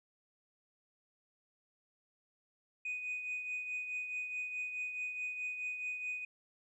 sine tone with tremolo, 2489 Hz, D#7, in tune, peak -33 dBFS, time 2.85-6.25 s, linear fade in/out 5 ms, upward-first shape triangle, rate 4.7 Hz, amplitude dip 60%, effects tanh soft clip ceiling -33 dBFS

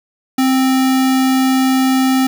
sine tone with sample-and-hold, 261.9 Hz, C4, 2 cents sharp, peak -10 dBFS, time 0.38-2.27 s, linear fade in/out 5 ms, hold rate 1050 Hz, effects none

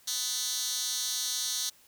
10% pulse tone with high-pass filter, 250.1 Hz, B3, 22 cents sharp, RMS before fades -32 dBFS, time 0.07-1.7 s, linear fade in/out 10 ms, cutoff 4900 Hz, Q 2.5, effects white hiss -60 dBFS RMS until 1.87 s

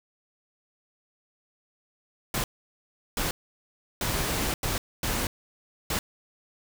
pink noise bursts at uneven times, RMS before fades -28 dBFS, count 6, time 2.34-2.44 / 3.17-3.31 / 4.01-4.54 / 4.63-4.78 / 5.03-5.27 / 5.9-5.99 s, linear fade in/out 2 ms, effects none

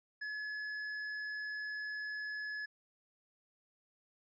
sine tone with tanh clipping, 1704 Hz, G#6, 44 cents sharp, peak -40 dBFS, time 0.21-2.66 s, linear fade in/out 10 ms, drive 9 dB, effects resampled to 16000 Hz

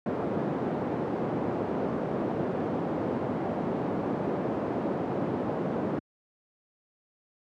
pink band-pass noise, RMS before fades -30 dBFS, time 0.06-5.99 s, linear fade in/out 2 ms, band 180 to 630 Hz, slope 12 dB/octave, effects high-pass 100 Hz 12 dB/octave

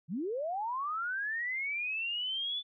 sine linear sweep, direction up, 138.59 to 3500 Hz, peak -32 dBFS, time 0.08-2.63 s, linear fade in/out 50 ms, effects none

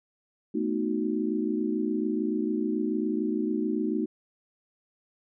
sine chord, B dominant seventh, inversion third, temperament equal, 220 / 246.9 / 311.1 / 370 Hz, A3 / B3 / D#4 / F#4, 0 / 0 / 0 / 0 cents, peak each -30 / -33 / -29 / -32 dBFS, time 0.54-4.06 s, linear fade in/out 10 ms, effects none

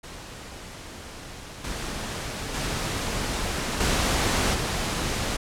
pink noise with level steps, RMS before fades -40 / -32 / -28 / -23 / -27 dBFS, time 0.03-5.37 s, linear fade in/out 10 ms, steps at 1.64 / 2.54 / 3.8 / 4.54 s, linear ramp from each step 5 ms, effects low-pass 9000 Hz 12 dB/octave

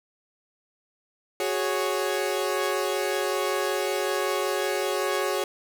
sawtooth chord, F# suspended second, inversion none, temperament equal, 370 / 415.3 / 554.4 Hz, F#4 / G#4 / C#5, 0 / 0 / 0 cents, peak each -25 dBFS, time 1.4-5.44 s, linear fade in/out 2 ms, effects none

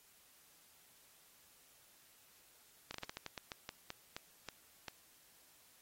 slowing click train, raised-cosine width 0.2 ms, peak -25 dBFS, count 14, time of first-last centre 2.91-4.883 s, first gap 33 ms, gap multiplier 1.23, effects white hiss -66 dBFS RMS until 5.81 s + AAC 48 kbps

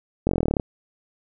slowing click train, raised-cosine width 2 ms, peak -7 dBFS, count 14, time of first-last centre 0.27-0.598 s, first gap 21 ms, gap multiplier 1.03, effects none

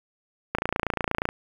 click train, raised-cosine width 0.5 ms, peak -9 dBFS, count 22, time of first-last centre 0.55-1.289 s, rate 28.4 Hz, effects 7-bit

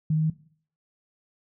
sine tone with pitch steps, 155.56 / 156.64 / 157.73 Hz, D#3 / D#3 / D#3, 0 / +12 / +24 cents, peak -20 dBFS, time 0.1-0.301 s, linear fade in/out 5 ms, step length 67 ms, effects noise-tail reverb RT60 0.5 s tail -17 dB re dry

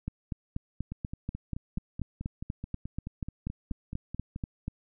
two click trains, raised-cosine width 5 ms, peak -20 / -24 dBFS, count 20 / 17, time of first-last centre 0.08-4.68 / 0.92-4.361 s, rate 4.13 / 4.65 Hz, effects none

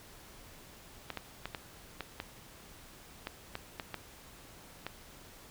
clicks, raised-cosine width 0.3 ms, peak -21 dBFS, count 11, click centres 1.103 / 1.173 / 1.456 / 1.548 / 2.007 / 2.201 / 3.271 / 3.554 / 3.798 / 3.943 / 4.866 s, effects pink hiss -54 dBFS RMS until 5.5 s

